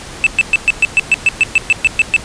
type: tone bursts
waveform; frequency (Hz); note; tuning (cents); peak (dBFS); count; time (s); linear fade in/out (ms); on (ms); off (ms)
triangle; 2637; E7; 0; -4; 14; 0.24-2.164; 0; 26; 120
effects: pink hiss -30 dBFS RMS until 2.24 s + resampled to 22050 Hz